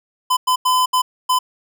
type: tone bursts at uneven times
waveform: square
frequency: 1014 Hz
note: B5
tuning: 45 cents sharp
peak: -14 dBFS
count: 5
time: 0.3-0.37 / 0.47-0.56 / 0.65-0.86 / 0.93-1.02 / 1.29-1.39 s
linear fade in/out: 10 ms
effects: none